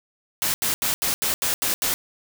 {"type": "noise bursts", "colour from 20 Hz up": "white", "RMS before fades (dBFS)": -23, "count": 8, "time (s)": [0.42, 1.94], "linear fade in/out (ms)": 0, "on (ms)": 120, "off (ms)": 80, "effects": []}